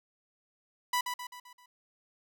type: tone with echo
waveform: sawtooth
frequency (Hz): 987.8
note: B5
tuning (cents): 0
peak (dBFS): -23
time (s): 0.93-1.01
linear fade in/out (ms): 5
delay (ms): 130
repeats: 5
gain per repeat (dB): -6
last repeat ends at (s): 1.66
effects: none